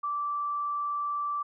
sine tone, 1166 Hz, D6, 13 cents flat, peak -28 dBFS, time 0.03-1.43 s, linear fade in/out 10 ms, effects none

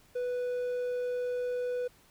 triangle tone, 493.9 Hz, B4, in tune, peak -28 dBFS, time 0.15-1.88 s, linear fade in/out 10 ms, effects pink hiss -62 dBFS RMS until 2.1 s

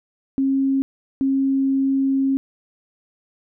sine tone pair in turn, 270.2 / 270.2 Hz, C#4 / C#4, -44 / -44 cents, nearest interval unison, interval 0 cents, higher neither, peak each -16 dBFS, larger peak neither, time 0.38-0.82 / 1.21-2.37 s, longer second, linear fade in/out 0 ms, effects none

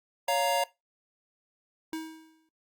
square chord, Bb minor, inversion first, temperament just, 559.4 / 699.2 / 932.3 Hz, Db5 / F5 / Bb5, +16 / +2 / 0 cents, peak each -30 dBFS, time 0.28-0.64 s, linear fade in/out 5 ms
square tone with exponential decay, 319 Hz, D#4, 43 cents sharp, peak -31 dBFS, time 1.93-2.49 s, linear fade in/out 1 ms, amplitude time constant 120 ms
effects noise-tail reverb RT60 0.2 s tail -19 dB re dry + Opus 48 kbps

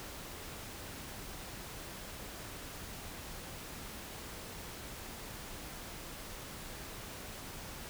silence, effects pink hiss -46 dBFS RMS until 7.89 s

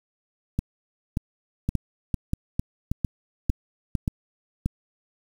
two click trains, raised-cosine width 5 ms, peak -11 / -11 dBFS, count 8 / 6, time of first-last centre 0.59-4.66 / 1.69-3.952 s, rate 1.72 / 2.21 Hz, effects 7-bit

